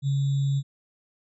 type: tone with sample-and-hold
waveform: sine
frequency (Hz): 138.59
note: C#3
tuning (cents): 0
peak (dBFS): -21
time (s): 0.02-0.63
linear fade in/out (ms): 50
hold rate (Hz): 3675
effects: resampled to 22050 Hz